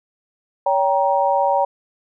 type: chord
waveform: sine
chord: G diminished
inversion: second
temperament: just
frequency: 564.5 / 784 / 940.8 Hz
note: Db5 / G5 / Bb5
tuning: +31 / 0 / +16 cents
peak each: -19 dBFS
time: 0.66-1.65 s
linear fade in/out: 5 ms
effects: none